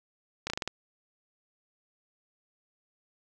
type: slowing click train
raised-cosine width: 0.2 ms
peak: -14 dBFS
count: 6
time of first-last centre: 0.47-0.676 s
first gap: 30 ms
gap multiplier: 1.16
effects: none